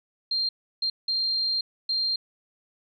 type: tone bursts at uneven times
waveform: sine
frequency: 4186 Hz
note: C8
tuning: in tune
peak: -23 dBFS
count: 4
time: 0.31-0.49 / 0.82-0.9 / 1.08-1.61 / 1.89-2.16 s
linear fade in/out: 5 ms
effects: none